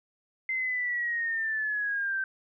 sine linear sweep, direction down, 2078 to 1547 Hz, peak -27 dBFS, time 0.49-2.24 s, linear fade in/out 2 ms, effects none

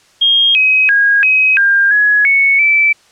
sine tone with pitch steps, 3240 / 2535 / 1637 / 2536 / 1601 / 1680 / 2213 / 2320 Hz, G#7 / D#7 / G#6 / D#7 / G6 / G#6 / C#7 / D7, -43 / +32 / -25 / +32 / +36 / +19 / -3 / -22 cents, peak -7 dBFS, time 0.21-2.93 s, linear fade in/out 10 ms, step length 340 ms, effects white hiss -49 dBFS RMS until 3.11 s + low-pass 7000 Hz 12 dB/octave

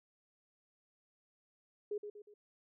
sine tone with echo, 415.3 Hz, G#4, in tune, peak -35 dBFS, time 1.91-1.98 s, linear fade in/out 5 ms, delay 120 ms, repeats 3, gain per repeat -7 dB, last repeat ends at 2.34 s, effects none

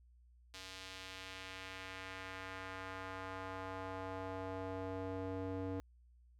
square tone with band-pass filter sweep, 94.4 Hz, F#2, 35 cents sharp, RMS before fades -45 dBFS, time 0.54-5.8 s, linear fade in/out 0 ms, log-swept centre 4200 to 380 Hz, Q 1.1, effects added 60 Hz sine -62 dBFS peak until 6.39 s

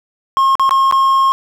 triangle tone with dropouts, 1076 Hz, C6, 48 cents sharp, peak -7 dBFS, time 0.37-1.32 s, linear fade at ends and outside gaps 0 ms, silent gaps 0.554-0.596 / 0.693-0.709 / 0.912-0.924 s, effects 8-bit

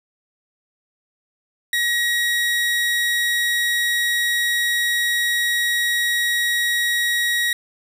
30% pulse tone, 1900 Hz, A#6, 33 cents sharp, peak -15 dBFS, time 1.73-7.53 s, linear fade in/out 2 ms, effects none

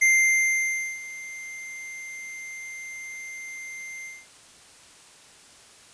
square tone with ADSR envelope, 2093 Hz, C7, in tune, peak -16 dBFS, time 0.01-4.27 s, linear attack 15 ms, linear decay 960 ms, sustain -20 dB, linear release 220 ms, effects white hiss -51 dBFS RMS until 5.93 s + resampled to 22050 Hz

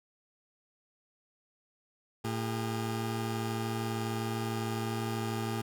20% pulse tone pair together, 112.7 / 404.3 Hz, A2 / G#4, +42 / -46 cents, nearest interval octave + minor seventh, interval 2212 cents, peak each -28 / -33 dBFS, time 2.24-5.62 s, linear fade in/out 10 ms, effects none

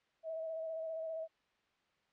sine tone with vibrato, 645 Hz, E5, 38 cents flat, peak -38 dBFS, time 0.23-1.28 s, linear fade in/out 50 ms, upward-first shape square, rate 15 Hz, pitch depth 20 cents each way, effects white hiss -75 dBFS RMS until 2.12 s + low-pass 3000 Hz 12 dB/octave

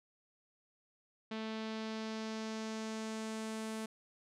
sawtooth tone with low-pass filter sweep, 220 Hz, A3, in tune, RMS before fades -41 dBFS, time 1.31-3.86 s, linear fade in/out 5 ms, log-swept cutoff 3700 to 10000 Hz, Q 1.6, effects none

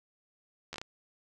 slowing click train, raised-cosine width 0.2 ms, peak -22 dBFS, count 5, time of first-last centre 0.73-0.815 s, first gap 12 ms, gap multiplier 1.4, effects none

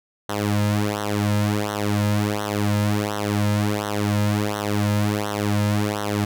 sawtooth tone with flanger, 103.83 Hz, G#2, in tune, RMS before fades -22 dBFS, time 0.29-6.25 s, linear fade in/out 5 ms, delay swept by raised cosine 0.41 to 2.71 ms, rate 1.4 Hz, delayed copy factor -1, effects none

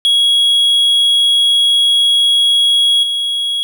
triangle tone with level steps, 3322 Hz, G#7, in tune, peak -7 / -13 dBFS, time 0.05-3.63 s, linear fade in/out 0 ms, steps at 3.03 s, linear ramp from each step 2 ms, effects none

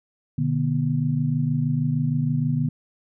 sine tone cluster, 124.2 / 150.6 / 241.4 Hz, B2 / D3 / B3, +10 / +44 / -39 cents, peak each -26 / -22 / -26 dBFS, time 0.38-2.69 s, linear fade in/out 5 ms, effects none

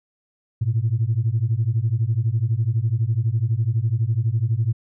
sine beating tone pair, 107.5 / 119.5 Hz, A2 / A#2, -40 / +43 cents, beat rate 12 Hz, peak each -20 dBFS, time 0.61-4.73 s, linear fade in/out 10 ms, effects tanh soft clip ceiling -12 dBFS

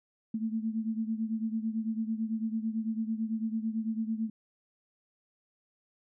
sine beating tone pair, 220 / 229 Hz, A3 / A#3, 0 / -31 cents, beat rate 9 Hz, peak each -31 / -35 dBFS, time 0.34-4.3 s, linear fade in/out 5 ms, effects none

